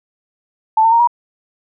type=tone with pitch steps; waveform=sine; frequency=880 / 904.2 / 929.1 / 954.7 Hz; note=A5 / A5 / A#5 / A#5; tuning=0 / +47 / -6 / +41 cents; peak=-8 dBFS; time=0.77-1.074 s; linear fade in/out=5 ms; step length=76 ms; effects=none